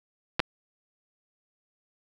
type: clicks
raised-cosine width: 0.3 ms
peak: -7 dBFS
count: 2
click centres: 0.395 / 0.401 s
effects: none